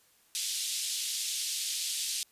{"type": "band-pass noise", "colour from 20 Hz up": "pink", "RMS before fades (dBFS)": -34, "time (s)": [0.35, 2.23], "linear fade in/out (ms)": 0, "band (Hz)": [3300, 11000], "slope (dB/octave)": 24, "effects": ["white hiss -65 dBFS RMS until 2.31 s", "resampled to 32000 Hz"]}